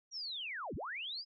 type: linear two-way sweep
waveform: sine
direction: down then up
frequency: 5790 to 41.2 to 5100 Hz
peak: -39 dBFS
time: 0.11-1.25 s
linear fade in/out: 50 ms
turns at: 0.75 s
effects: none